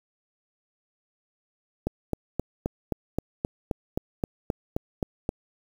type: click train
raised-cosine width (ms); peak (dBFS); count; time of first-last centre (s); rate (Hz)
2; -12; 14; 1.87-5.291; 3.8
effects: 7-bit